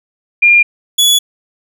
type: tone pair in turn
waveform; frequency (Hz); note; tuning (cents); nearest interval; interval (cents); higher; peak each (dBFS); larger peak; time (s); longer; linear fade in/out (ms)
sine / sawtooth; 2406 / 3403; D7 / G#7; +41 / +41; tritone; 600; second; -4; neither; 0.42-0.63 / 0.98-1.19; neither; 10
effects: none